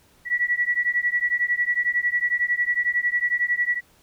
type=beating tone pair; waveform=sine; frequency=1937 / 1948 Hz; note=B6 / B6; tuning=-34 / -24 cents; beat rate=11 Hz; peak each=-23 dBFS; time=0.25-3.81 s; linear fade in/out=50 ms; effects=pink hiss -58 dBFS RMS until 4.02 s